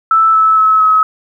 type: tone with pitch steps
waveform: sine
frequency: 1318.5 / 1305.6 / 1292.9 / 1280.2 Hz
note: E6 / E6 / E6 / D#6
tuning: 0 / -17 / -34 / +49 cents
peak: -6 dBFS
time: 0.11-1.03 s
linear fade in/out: 2 ms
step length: 230 ms
effects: 8-bit